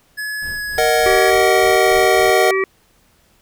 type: tone with pitch glide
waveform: square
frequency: 1700 to 1679.5 Hz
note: G#6 to G#6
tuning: +40 to +19 cents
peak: -23 dBFS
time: 0.17-1.31 s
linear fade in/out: 20 ms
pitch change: -21 cents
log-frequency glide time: 0.46-0.63 s
type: noise with tremolo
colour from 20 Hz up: brown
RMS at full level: -33 dBFS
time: 0.42-2.3 s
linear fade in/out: 0 ms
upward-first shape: sine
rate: 3.4 Hz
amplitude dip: 80%
type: chord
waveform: square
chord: D# minor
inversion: second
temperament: equal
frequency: 466.2 / 622.3 / 740 Hz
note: A#4 / D#5 / F#5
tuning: 0 / 0 / 0 cents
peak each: -18 dBFS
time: 0.78-2.51 s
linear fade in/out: 2 ms
type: harmonic tone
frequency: 384 Hz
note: G4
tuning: 36 cents flat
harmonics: 1 / 3 / 5 / 6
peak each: -16 / -24 / -22 / -25 dBFS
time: 1.06-2.64 s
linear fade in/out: 2 ms
effects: pink hiss -56 dBFS RMS until 3.41 s